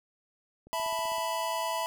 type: click train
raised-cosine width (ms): 2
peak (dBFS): -39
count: 9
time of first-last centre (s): 0.67-1.183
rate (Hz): 15.6
type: chord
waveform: square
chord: E suspended fourth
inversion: none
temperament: just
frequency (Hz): 659.3 / 879 / 988.9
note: E5 / A5 / B5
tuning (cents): 0 / -2 / +2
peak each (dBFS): -35 / -37 / -33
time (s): 0.73-1.86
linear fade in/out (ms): 0
effects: none